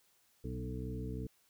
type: harmonic tone with a mistuned harmonic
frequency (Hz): 62.9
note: B1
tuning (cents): +32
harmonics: 1 / 2 / 3 / 4 / 5 / 7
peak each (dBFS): -42 / -42 / -47 / -46 / -48 / -47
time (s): 0.44-1.27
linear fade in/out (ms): 5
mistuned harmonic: 2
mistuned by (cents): -39
effects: white hiss -71 dBFS RMS until 1.49 s